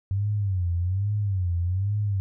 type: tone with vibrato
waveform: sine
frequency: 94.9 Hz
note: F#2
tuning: 44 cents sharp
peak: -22 dBFS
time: 0.11-2.2 s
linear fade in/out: 0 ms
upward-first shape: sine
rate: 1.2 Hz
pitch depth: 170 cents each way
effects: none